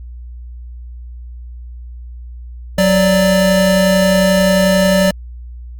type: tone pair together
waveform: square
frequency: 185.35 / 587.3 Hz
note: F#3 / D5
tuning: +3 / 0 cents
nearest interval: octave + minor sixth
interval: 1997 cents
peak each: -13 dBFS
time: 2.78-5.11 s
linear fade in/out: 5 ms
effects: added 60 Hz sine -28 dBFS peak until 5.79 s + Opus 48 kbps